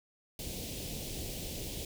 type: band-stop noise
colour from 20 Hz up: pink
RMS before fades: -40 dBFS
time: 0.39-1.85 s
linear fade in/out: 2 ms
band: 620 to 2700 Hz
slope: 24 dB/octave
effects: none